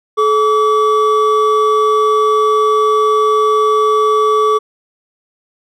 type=tone pair together; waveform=triangle; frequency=430 / 1148 Hz; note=A4 / D6; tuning=-40 / -40 cents; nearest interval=octave + perfect fourth; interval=1700 cents; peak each=-10 dBFS; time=0.17-4.59 s; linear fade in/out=20 ms; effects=none